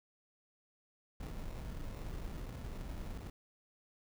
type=noise with sample-and-hold; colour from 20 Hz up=brown; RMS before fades=-43 dBFS; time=1.2-3.3 s; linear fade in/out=5 ms; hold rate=1575 Hz; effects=none